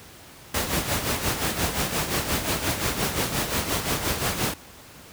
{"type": "noise with tremolo", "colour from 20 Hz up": "pink", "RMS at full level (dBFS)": -23, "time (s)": [0.54, 4.54], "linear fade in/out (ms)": 5, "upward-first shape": "sine", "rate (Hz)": 5.7, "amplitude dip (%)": 60, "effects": ["pink hiss -46 dBFS RMS until 5.12 s", "high-pass 60 Hz 12 dB/octave"]}